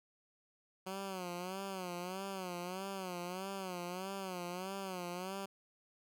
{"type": "tone with vibrato", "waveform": "10% pulse", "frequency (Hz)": 185.3, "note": "F#3", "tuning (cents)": 3, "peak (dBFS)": -32, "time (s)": [0.86, 5.46], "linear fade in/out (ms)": 10, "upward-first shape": "sine", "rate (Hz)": 1.6, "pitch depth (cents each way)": 100, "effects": []}